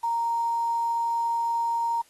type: tone with quantisation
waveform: sine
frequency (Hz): 930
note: A#5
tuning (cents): -4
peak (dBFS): -23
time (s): 0.03-2.02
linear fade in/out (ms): 10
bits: 8
effects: white hiss -60 dBFS RMS until 2.09 s + AAC 32 kbps